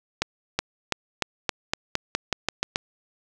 accelerating click train, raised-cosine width 0.2 ms, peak -5 dBFS, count 12, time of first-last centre 0.22-2.759 s, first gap 370 ms, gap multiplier 0.9, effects none

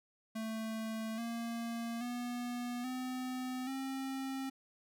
square tone with pitch steps, 221.6 / 232.2 / 243.3 / 255 / 267.2 Hz, A3 / A#3 / B3 / C4 / C4, +13 / -7 / -26 / -44 / +36 cents, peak -38 dBFS, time 0.35-4.5 s, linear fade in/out 10 ms, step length 830 ms, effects none

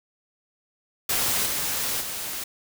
white noise with level steps, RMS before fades -24 / -27 / -32 dBFS, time 1.09-2.44 s, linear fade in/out 5 ms, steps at 1.45 / 2 s, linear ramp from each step 20 ms, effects none

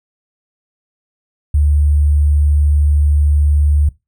sine tone with sample-and-hold, 73.42 Hz, D2, in tune, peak -9 dBFS, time 1.54-3.89 s, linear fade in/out 5 ms, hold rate 8820 Hz, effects noise-tail reverb RT60 0.2 s tail -19 dB re dry

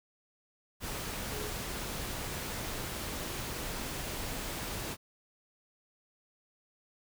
sine tone in noise, 423.1 Hz, G#4, 32 cents sharp, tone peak -41 dBFS, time 1.3-1.53 s, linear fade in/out 50 ms, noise pink, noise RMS -38 dBFS, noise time 0.8-4.97 s, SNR -6 dB, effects none

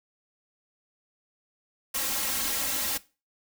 white noise with comb filter, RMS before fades -29 dBFS, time 1.94-2.98 s, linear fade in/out 10 ms, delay 3.7 ms, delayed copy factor +0.9, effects noise-tail reverb RT60 0.3 s tail -19 dB re dry

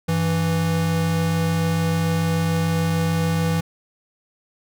square tone pair together, 98 / 164.81 Hz, G2 / E3, 0 / 0 cents, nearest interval major sixth, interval 900 cents, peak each -26 / -20 dBFS, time 0.08-3.61 s, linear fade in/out 10 ms, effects none

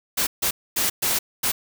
white noise bursts at uneven times, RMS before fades -22 dBFS, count 5, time 0.17-0.27 / 0.42-0.51 / 0.76-0.9 / 1.02-1.19 / 1.43-1.52 s, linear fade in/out 10 ms, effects none

